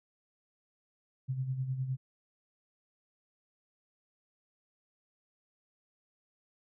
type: tone with tremolo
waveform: sine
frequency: 130.81 Hz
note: C3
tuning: in tune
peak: -29 dBFS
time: 1.28-1.97 s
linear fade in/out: 20 ms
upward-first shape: sine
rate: 9.8 Hz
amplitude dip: 60%
effects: none